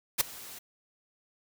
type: noise with ADSR envelope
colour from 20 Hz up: white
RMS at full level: -22 dBFS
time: 0.18-0.59 s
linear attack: 27 ms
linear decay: 8 ms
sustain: -23 dB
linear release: 8 ms
effects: none